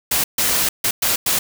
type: noise bursts at uneven times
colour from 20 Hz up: white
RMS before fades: -18 dBFS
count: 5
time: 0.11-0.24 / 0.38-0.69 / 0.84-0.91 / 1.02-1.16 / 1.26-1.39 s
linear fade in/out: 5 ms
effects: none